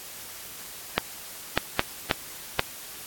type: clicks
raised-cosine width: 0.3 ms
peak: -3 dBFS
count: 5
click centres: 0.98 / 1.576 / 1.794 / 2.112 / 2.594 s
effects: white hiss -41 dBFS RMS until 3.06 s + AAC 64 kbps